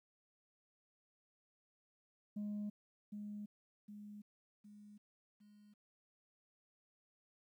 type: tone with echo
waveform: sine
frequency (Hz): 207.7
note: G#3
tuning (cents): 0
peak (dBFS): -37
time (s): 2.36-2.7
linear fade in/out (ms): 10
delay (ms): 760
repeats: 4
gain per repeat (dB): -6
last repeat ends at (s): 5.74
effects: tanh soft clip ceiling -38 dBFS + 13-bit